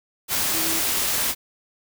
sine tone in noise, 325.3 Hz, E4, 23 cents flat, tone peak -31 dBFS, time 0.52-0.82 s, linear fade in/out 50 ms, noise white, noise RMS -23 dBFS, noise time 0.28-1.35 s, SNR -11 dB, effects none

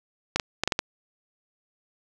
clicks, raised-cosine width 0.2 ms, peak -6 dBFS, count 6, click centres 0.36 / 0.398 / 0.636 / 0.676 / 0.722 / 0.791 s, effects none

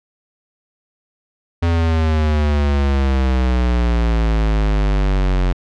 square exponential sweep, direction down, 85.3 to 44.96 Hz, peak -14 dBFS, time 1.62-5.53 s, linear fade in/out 10 ms, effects low-pass 4000 Hz 12 dB/octave

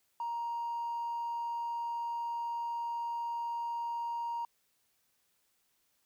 sine tone with hard clipping, 938 Hz, A#5, 11 cents sharp, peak -34 dBFS, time 0.2-4.45 s, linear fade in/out 2 ms, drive 1 dB, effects white hiss -75 dBFS RMS until 6.05 s

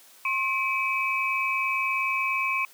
sine tone cluster, 1070 / 2318 / 2547 Hz, C6 / D7 / D#7, +38 / -23 / +40 cents, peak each -28 dBFS, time 0.25-2.65 s, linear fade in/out 2 ms, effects white hiss -53 dBFS RMS until 2.73 s + high-pass 300 Hz 12 dB/octave

